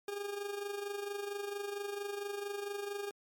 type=tone with amplitude modulation; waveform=40% pulse; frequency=405.6 Hz; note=G#4; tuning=41 cents flat; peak=-34 dBFS; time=0.08-3.11 s; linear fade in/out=2 ms; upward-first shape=sine; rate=24.4 Hz; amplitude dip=60%; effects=MP3 96 kbps